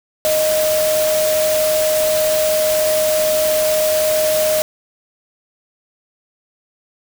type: tone in noise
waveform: sine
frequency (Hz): 620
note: D#5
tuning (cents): -6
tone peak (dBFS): -14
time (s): 0.25-4.62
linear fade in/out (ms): 0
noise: white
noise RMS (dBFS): -22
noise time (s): 0.25-4.62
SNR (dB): +5
effects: none